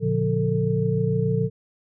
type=tone cluster; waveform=sine; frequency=117.1 / 143.9 / 176.5 / 445.4 Hz; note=A#2 / D3 / F3 / A4; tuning=+8 / -35 / +19 / +21 cents; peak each=-25 dBFS; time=0-1.5 s; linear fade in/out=50 ms; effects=none